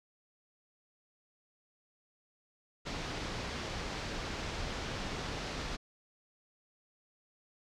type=low-pass noise; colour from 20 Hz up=pink; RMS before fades=-39 dBFS; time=2.85-5.77 s; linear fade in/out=20 ms; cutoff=5800 Hz; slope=24 dB/octave; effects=none